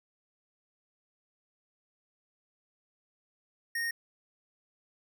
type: tone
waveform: square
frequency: 1854 Hz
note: A#6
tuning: 10 cents flat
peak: -31 dBFS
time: 3.75-3.91 s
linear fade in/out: 5 ms
effects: none